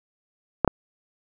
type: clicks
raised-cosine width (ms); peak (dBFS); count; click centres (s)
1; -3; 2; 0.647 / 0.677
effects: none